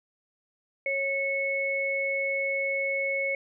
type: tone pair together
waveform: sine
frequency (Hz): 548.4 / 2200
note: C#5 / C#7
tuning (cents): -19 / -14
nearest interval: 2 octaves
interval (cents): 2405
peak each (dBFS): -30 / -27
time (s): 0.86-3.35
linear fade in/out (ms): 2
effects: none